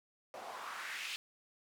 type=noise with band-pass filter sweep; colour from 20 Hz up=white; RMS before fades=-44 dBFS; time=0.34-1.16 s; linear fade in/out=0 ms; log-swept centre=590 to 3000 Hz; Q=2.5; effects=none